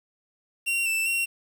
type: tone with pitch steps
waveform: 45% pulse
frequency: 2750 / 2659 / 2739 Hz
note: F7 / E7 / F7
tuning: -27 / +14 / -34 cents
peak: -23 dBFS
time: 0.66-1.26 s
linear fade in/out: 20 ms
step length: 200 ms
effects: 9-bit